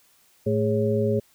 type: harmonic tone with a mistuned harmonic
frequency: 110 Hz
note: A2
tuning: in tune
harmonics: 1 / 2 / 4 / 5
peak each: -25 / -26 / -24 / -27 dBFS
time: 0.46-1.2 s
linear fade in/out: 10 ms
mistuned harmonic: 4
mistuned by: -110 cents
effects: white hiss -60 dBFS RMS until 1.34 s

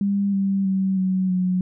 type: tone with pitch steps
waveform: sine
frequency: 199.9 / 195.56 / 191.31 / 187.16 / 183.1 Hz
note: G3 / G3 / G3 / F#3 / F#3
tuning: +34 / -4 / -42 / +20 / -18 cents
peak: -18 dBFS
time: 0.01-1.61 s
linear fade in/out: 2 ms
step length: 320 ms
effects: none

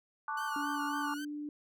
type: chord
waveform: sine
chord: D major seventh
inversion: second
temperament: equal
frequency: 880 / 1108.7 / 1174.7 / 1480 Hz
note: A5 / C#6 / D6 / F#6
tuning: 0 / 0 / 0 / 0 cents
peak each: -38 / -43 / -38 / -40 dBFS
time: 0.28-1.14 s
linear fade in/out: 2 ms
type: tone with vibrato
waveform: sawtooth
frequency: 1480 Hz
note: F#6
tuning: in tune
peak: -39 dBFS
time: 0.37-1.25 s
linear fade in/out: 5 ms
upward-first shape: sine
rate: 3.7 Hz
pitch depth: 88 cents each way
type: tone with pitch glide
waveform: sine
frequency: 288 to 295.6 Hz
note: D4 to D4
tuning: -34 to +11 cents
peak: -37 dBFS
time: 0.56-1.49 s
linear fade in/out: 2 ms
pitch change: +45 cents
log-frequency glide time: 1.04-1.32 s
effects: none

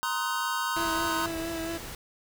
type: chord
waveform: square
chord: C half-diminished seventh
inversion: third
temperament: just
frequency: 941.9 / 1046.5 / 1255.8 / 1507 Hz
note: Bb5 / C6 / Eb6 / Gb6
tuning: +18 / 0 / +16 / +31 cents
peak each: -34 dBFS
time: 0.03-1.26 s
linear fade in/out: 0 ms
type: noise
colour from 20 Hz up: pink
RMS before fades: -40 dBFS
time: 0.76-1.95 s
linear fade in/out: 2 ms
type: tone with vibrato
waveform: 30% pulse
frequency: 330 Hz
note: E4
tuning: 2 cents sharp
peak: -29 dBFS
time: 0.76-1.78 s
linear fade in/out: 10 ms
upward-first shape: sine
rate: 4.4 Hz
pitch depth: 22 cents each way
effects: none

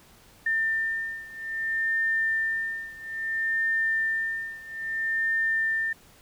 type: beating tone pair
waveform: sine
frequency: 1800 / 1800.6 Hz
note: A6 / A6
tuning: +39 / +39 cents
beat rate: 0.6 Hz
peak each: -27 / -29 dBFS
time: 0.46-5.93 s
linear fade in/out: 5 ms
effects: pink hiss -55 dBFS RMS until 6.21 s

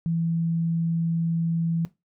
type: tone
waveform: sine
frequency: 166.1 Hz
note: E3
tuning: 13 cents sharp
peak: -22 dBFS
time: 0.06-1.85 s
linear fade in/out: 0 ms
effects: noise-tail reverb RT60 0.2 s tail -17 dB re dry

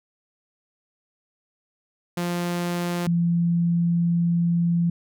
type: tone pair in turn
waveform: sawtooth / sine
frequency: 174.61 / 170.82 Hz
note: F3 / F3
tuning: 0 / -38 cents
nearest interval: unison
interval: 38 cents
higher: first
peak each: -20 / -18 dBFS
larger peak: second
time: 2.17-3.07 / 3.07-4.9 s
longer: second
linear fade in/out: 5 ms
effects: none

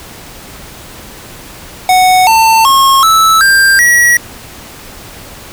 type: tone with pitch steps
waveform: square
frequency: 740 / 895.4 / 1083.4 / 1310.9 / 1586.2 / 1919.3 Hz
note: F#5 / A5 / C#6 / E6 / G6 / B6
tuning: 0 / +30 / -40 / -10 / +20 / -50 cents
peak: -5 dBFS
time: 1.89-4.17 s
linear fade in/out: 2 ms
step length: 380 ms
effects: pink hiss -31 dBFS RMS until 5.52 s

